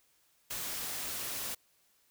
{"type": "noise", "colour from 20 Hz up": "white", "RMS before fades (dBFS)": -38, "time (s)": [0.5, 1.55], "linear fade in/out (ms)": 10, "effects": ["white hiss -70 dBFS RMS until 2.1 s"]}